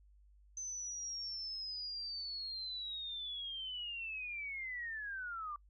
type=linear sweep; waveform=sine; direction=down; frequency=6170 to 1160 Hz; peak=-40 dBFS; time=0.57-5.56 s; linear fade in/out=2 ms; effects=noise-tail reverb RT60 0.1 s tail -26 dB re dry + added 50 Hz sine -61 dBFS peak until 5.69 s